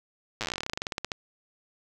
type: slowing click train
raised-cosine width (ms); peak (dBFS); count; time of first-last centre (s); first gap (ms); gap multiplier
0.2; -13; 25; 0.41-1.118; 8; 1.1
effects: none